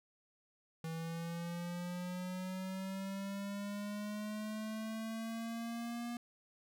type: linear sweep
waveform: square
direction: up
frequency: 161.8 to 238.9 Hz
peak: -40 dBFS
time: 0.84-6.17 s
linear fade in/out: 2 ms
effects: none